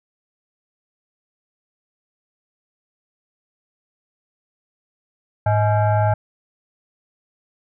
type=tone with frequency modulation; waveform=sine; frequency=106.4 Hz; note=G#2; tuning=42 cents sharp; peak=-14 dBFS; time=5.46-6.14 s; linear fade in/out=5 ms; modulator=737 Hz; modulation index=1; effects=none